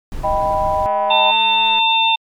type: noise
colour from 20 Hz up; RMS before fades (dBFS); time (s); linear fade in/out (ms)
brown; -26; 0.12-0.86; 0
type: chord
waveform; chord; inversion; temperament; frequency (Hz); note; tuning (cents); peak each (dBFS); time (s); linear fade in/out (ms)
sine; Eb augmented; none; equal; 622.3 / 784 / 987.8; Eb5 / G5 / B5; 0 / 0 / 0; -19; 0.23-1.32; 20
type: click train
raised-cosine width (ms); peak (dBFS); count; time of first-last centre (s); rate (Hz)
0.5; -20; 199; 0.86-1.79; 213
type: harmonic tone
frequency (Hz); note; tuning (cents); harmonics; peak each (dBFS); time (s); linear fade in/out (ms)
899; A5; +37; 1 / 3 / 4; -15 / -18 / -16; 1.1-2.16; 10
effects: MP3 96 kbps